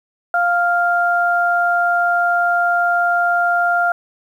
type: tone pair together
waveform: sine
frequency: 699.7 / 1396.9 Hz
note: F5 / F6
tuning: +3 / 0 cents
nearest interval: octave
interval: 1197 cents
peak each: -16 dBFS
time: 0.34-3.92 s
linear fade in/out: 2 ms
effects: 8-bit